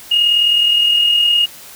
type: tone with amplitude modulation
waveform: sine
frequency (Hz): 2858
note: F7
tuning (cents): +39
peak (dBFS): -7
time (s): 0.11-1.46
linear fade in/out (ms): 10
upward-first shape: sine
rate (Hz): 39.4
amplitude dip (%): 45
effects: tanh soft clip ceiling -4 dBFS + white hiss -37 dBFS RMS until 1.75 s